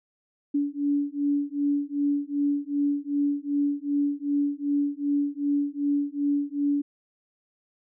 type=beating tone pair; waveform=sine; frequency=285.4 / 288 Hz; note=D4 / D4; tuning=-49 / -34 cents; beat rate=2.6 Hz; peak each=-26 / -26 dBFS; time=0.54-6.82 s; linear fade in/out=10 ms; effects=none